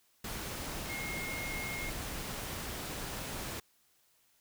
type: tone in noise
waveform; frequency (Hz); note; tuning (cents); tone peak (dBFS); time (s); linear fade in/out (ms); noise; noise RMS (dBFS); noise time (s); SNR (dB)
sine; 2147; C7; +44; -39; 0.89-1.9; 5; pink; -40; 0.24-3.6; -2
effects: white hiss -70 dBFS RMS until 4.4 s